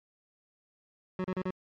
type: tone bursts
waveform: 25% pulse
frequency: 185 Hz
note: F#3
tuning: in tune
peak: -26 dBFS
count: 4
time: 1.19-1.506 s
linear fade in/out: 2 ms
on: 52 ms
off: 36 ms
effects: low-pass 2000 Hz 12 dB/octave + MP3 64 kbps